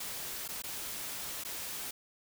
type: noise with dropouts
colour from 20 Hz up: white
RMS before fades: -40 dBFS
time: 0-1.91 s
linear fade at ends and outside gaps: 5 ms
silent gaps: 0.479-0.487 / 0.622-0.637 / 1.438-1.448 s
effects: none